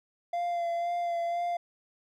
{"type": "tone with vibrato", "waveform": "triangle", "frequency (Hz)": 690, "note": "F5", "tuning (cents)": -21, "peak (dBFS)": -26, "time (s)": [0.33, 1.57], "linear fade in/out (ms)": 5, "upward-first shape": "sine", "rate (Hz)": 2, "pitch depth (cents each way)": 21, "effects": []}